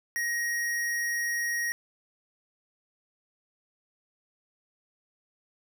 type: tone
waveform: square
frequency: 1884 Hz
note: A#6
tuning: 18 cents sharp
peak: -28 dBFS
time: 0.16-1.72 s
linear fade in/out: 0 ms
effects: none